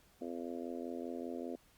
harmonic tone, 85.1 Hz, F2, 44 cents flat, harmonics 3 / 4 / 5 / 6 / 7 / 8, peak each -43 / -45 / -47 / -49 / -50 / -51 dBFS, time 0.21-1.56 s, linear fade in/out 5 ms, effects pink hiss -67 dBFS RMS until 1.77 s + Opus 48 kbps

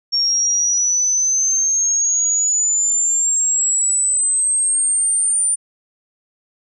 sine exponential sweep, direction up, 5510 to 9210 Hz, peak -14 dBFS, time 0.12-5.56 s, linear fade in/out 20 ms, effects none

